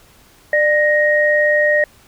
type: tone pair together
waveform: sine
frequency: 597 / 1873 Hz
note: D5 / A#6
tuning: +28 / +8 cents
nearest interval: octave + minor sixth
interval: 1980 cents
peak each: -14 dBFS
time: 0.53-1.84 s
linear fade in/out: 2 ms
effects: pink hiss -49 dBFS RMS until 2.07 s